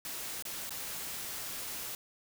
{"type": "noise with dropouts", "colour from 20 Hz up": "white", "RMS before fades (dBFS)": -40, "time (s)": [0.05, 1.95], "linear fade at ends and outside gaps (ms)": 1, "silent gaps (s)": [[0.424, 0.452], [0.694, 0.706]], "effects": []}